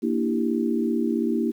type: chord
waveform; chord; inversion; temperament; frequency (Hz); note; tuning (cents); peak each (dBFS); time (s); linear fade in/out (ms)
sine; E half-diminished seventh; second; equal; 233.1 / 293.7 / 329.6 / 392; Bb3 / D4 / E4 / G4; 0 / 0 / 0 / 0; -24 / -29 / -26 / -29; 0.02-1.52; 20
effects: 9-bit